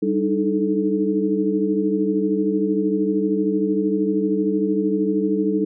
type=tone cluster; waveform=sine; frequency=195.8 / 301 / 314 / 433.7 Hz; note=G3 / D4 / D#4 / A4; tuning=-2 / +43 / +16 / -25 cents; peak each=-23 dBFS; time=0.02-5.65 s; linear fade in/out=10 ms; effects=none